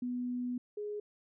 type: tone pair in turn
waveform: sine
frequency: 246.9 / 416.7 Hz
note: B3 / G#4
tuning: 0 / +6 cents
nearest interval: major sixth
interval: 906 cents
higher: second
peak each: -33 / -36 dBFS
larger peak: first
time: 0.02-0.58 / 0.77-1 s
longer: first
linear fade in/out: 5 ms
effects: none